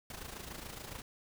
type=noise with amplitude modulation; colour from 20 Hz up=pink; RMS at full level=-43 dBFS; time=0.1-1.02 s; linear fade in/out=2 ms; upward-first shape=sine; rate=27.1 Hz; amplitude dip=65%; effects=none